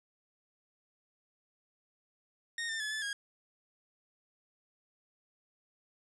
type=tone with pitch steps; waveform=sawtooth; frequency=1852 / 1796 / 1713 / 1739 / 1636 Hz; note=A#6 / A6 / A6 / A6 / G#6; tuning=-12 / +35 / -47 / -21 / -26 cents; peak=-31 dBFS; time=2.58-3.13 s; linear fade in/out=2 ms; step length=110 ms; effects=resampled to 22050 Hz + 11-bit